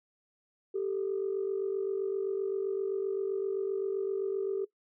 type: tone pair together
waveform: sine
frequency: 389.4 / 437.1 Hz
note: G4 / A4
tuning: -12 / -11 cents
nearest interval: major second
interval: 201 cents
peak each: -30 / -34 dBFS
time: 0.74-4.65 s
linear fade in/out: 10 ms
effects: noise-tail reverb RT60 0.1 s tail -19 dB re dry + tanh soft clip ceiling -23 dBFS